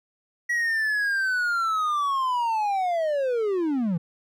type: linear sweep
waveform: triangle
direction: down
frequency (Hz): 1930 to 157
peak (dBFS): -20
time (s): 0.49-3.98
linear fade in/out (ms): 10
effects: none